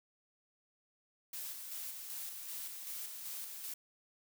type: noise with tremolo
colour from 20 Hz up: blue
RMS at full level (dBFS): -43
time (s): 1.33-3.74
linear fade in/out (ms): 5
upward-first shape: square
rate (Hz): 2.6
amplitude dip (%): 35
effects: none